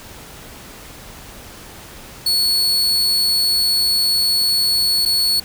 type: tone with dropouts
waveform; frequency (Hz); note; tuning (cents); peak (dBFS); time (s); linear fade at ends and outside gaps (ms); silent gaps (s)
40% pulse; 4405; C#8; -12; -13; 2.26-5.4; 5; 5.053-5.058
effects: pink hiss -38 dBFS RMS until 5.44 s